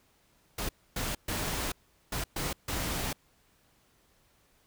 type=noise bursts at uneven times; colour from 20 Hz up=pink; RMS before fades=-33 dBFS; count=6; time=0.58-0.69 / 0.96-1.15 / 1.28-1.72 / 2.12-2.24 / 2.36-2.53 / 2.68-3.13 s; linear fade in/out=5 ms; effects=pink hiss -67 dBFS RMS until 4.66 s